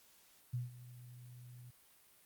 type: tone with ADSR envelope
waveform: sine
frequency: 122.8 Hz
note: B2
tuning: 9 cents flat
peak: -34 dBFS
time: 0.53-1.71 s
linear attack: 12 ms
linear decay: 160 ms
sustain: -17 dB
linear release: 10 ms
effects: white hiss -66 dBFS RMS until 2.25 s + Opus 48 kbps